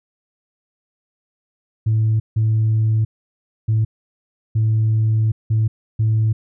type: tone bursts at uneven times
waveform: sine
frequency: 110 Hz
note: A2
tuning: in tune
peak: -12 dBFS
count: 6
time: 1.86-2.2 / 2.36-3.05 / 3.68-3.85 / 4.55-5.32 / 5.5-5.68 / 5.99-6.33 s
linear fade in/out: 10 ms
effects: tanh soft clip ceiling -11 dBFS